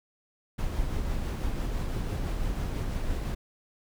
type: noise with tremolo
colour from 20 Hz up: brown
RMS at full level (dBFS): -29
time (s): 0.58-3.35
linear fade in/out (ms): 10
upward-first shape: sine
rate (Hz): 6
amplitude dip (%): 25
effects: none